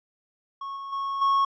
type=tone with level steps; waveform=triangle; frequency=1100 Hz; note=C#6; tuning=14 cents flat; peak=-30 / -32 / -25 / -17 dBFS; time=0.61-1.45 s; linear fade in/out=5 ms; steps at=0.76 / 0.92 / 1.21 s; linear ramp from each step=10 ms; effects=resampled to 16000 Hz